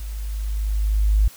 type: tone with level ramp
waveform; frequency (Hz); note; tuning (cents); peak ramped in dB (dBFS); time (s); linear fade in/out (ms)
sine; 51.91; G#1; 0; -28 to -12; 0-1.28; 5
effects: white hiss -45 dBFS RMS until 1.36 s